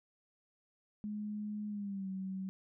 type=tone with pitch glide; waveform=sine; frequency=209.8 to 190.18 Hz; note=G#3 to F#3; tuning=+18 to +48 cents; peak=-37 dBFS; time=1.04-2.49 s; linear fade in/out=0 ms; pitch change=-170 cents; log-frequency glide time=1.68-2.09 s; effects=none